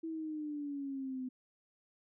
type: exponential sweep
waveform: sine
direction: down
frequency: 327.6 to 253.3 Hz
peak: -37 dBFS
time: 0.03-1.29 s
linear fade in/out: 10 ms
effects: none